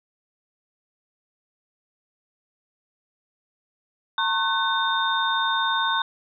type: tone cluster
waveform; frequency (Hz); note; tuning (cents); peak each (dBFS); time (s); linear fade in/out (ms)
sine; 909 / 1086 / 1509 / 3644; A#5 / C#6 / F#6 / A#7; -44 / -36 / +34 / -40; -26; 4.18-6.02; 2
effects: none